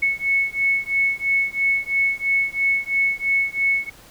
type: beating tone pair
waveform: sine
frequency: 2202 / 2205 Hz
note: C#7 / C#7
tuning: -12 / -10 cents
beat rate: 3 Hz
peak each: -21 dBFS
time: 0.02-3.9 s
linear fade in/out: 10 ms
effects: pink hiss -47 dBFS RMS until 4.1 s